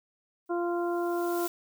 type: noise with exponential growth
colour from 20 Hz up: blue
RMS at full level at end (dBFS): -37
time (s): 0.46-1.48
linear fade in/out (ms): 0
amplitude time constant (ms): 220
type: harmonic tone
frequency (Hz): 346.7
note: F4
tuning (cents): -13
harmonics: 1 / 2 / 3 / 4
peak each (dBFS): -28 / -34 / -38 / -40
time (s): 0.49-1.48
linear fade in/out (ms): 20
effects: none